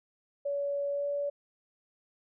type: tone with pitch glide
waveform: sine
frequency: 567 to 572.3 Hz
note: C#5 to D5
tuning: +39 to -45 cents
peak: -29 dBFS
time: 0.45-1.3 s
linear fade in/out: 10 ms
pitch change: +16 cents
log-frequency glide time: 0.91-1.06 s
effects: none